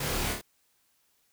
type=noise with echo; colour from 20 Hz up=pink; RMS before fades=-33 dBFS; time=0-0.33 s; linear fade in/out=5 ms; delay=28 ms; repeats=3; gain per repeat=-3 dB; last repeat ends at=0.414 s; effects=white hiss -70 dBFS RMS until 1.32 s